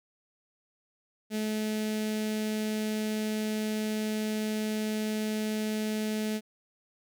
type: tone with notch filter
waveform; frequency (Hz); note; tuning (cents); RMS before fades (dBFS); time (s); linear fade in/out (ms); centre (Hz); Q
sawtooth; 215.3; A3; -37; -31; 1.3-6.41; 50; 1100; 0.94
effects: none